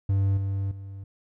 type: tone with level steps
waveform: triangle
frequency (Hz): 97.9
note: G2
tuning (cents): -2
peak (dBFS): -18 / -23 / -34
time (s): 0.09-1.04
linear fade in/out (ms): 5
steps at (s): 0.37 / 0.71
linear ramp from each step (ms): 5
effects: none